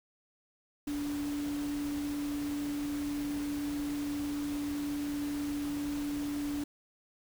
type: tone in noise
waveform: sine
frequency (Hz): 290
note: D4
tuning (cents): -22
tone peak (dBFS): -32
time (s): 0.87-6.64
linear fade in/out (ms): 5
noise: pink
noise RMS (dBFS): -45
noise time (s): 0.87-6.64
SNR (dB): +10
effects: none